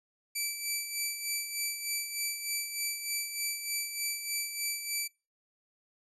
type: tone with tremolo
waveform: 10% pulse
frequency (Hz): 2321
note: D7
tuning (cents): -21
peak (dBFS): -21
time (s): 0.35-5.08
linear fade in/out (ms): 10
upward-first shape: sine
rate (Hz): 3.3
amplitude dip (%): 60
effects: noise-tail reverb RT60 0.3 s tail -25 dB re dry + resampled to 32000 Hz